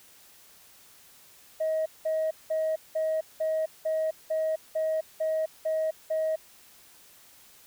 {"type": "tone bursts", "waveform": "sine", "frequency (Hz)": 633, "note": "D#5", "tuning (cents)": 30, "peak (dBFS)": -23, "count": 11, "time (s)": [1.6, 6.36], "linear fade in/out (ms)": 10, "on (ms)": 260, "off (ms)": 190, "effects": ["tanh soft clip ceiling -22 dBFS", "white hiss -55 dBFS RMS until 7.66 s"]}